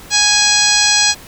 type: harmonic tone with a mistuned harmonic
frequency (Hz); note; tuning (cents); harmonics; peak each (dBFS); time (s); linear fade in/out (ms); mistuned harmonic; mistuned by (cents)
830.6; G#5; 0; 1 / 2 / 3 / 4 / 5 / 6 / 7 / 8 / 9; -22 / -19 / -19 / -20 / -16 / -18 / -18 / -21 / -18; 0.1-1.15; 50; 9; +64
effects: pink hiss -37 dBFS RMS until 1.27 s